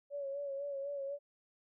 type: tone with vibrato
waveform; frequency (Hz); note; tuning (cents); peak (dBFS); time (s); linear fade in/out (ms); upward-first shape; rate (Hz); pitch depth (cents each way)
sine; 560; C#5; +18; -37; 0.1-1.19; 50; sine; 4; 44
effects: none